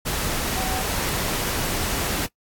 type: tone in noise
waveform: sine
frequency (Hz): 755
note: F#5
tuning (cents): +35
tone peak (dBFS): -29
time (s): 0.56-0.83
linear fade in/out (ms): 20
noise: pink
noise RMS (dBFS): -25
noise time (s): 0.05-2.27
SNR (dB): -7
effects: noise-tail reverb RT60 0.1 s tail -20 dB re dry + AAC 64 kbps